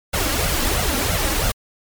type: noise with flanger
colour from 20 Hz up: pink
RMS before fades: -20 dBFS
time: 0.13-1.52 s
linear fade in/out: 10 ms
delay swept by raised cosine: 1.4 to 3.7 ms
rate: 3 Hz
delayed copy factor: +0.75
effects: MP3 96 kbps